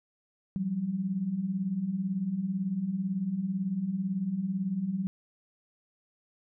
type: beating tone pair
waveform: sine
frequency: 174.61 / 192.61 Hz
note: F3 / G3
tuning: 0 / -30 cents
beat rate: 18 Hz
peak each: -35 / -29 dBFS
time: 0.56-5.07 s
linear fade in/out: 0 ms
effects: none